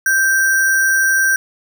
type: tone with sample-and-hold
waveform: sine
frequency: 1568 Hz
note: G6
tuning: in tune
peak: -11 dBFS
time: 0.06-1.36 s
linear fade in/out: 2 ms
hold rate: 7350 Hz
effects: none